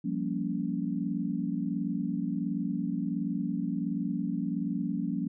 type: chord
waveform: sine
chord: G half-diminished seventh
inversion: third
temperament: equal with one note detuned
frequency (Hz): 174.61 / 196 / 233.1 / 281.7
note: F3 / G3 / Bb3 / Db4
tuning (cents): 0 / 0 / 0 / +28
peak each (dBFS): -34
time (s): 0.04-5.28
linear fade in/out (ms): 10
effects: none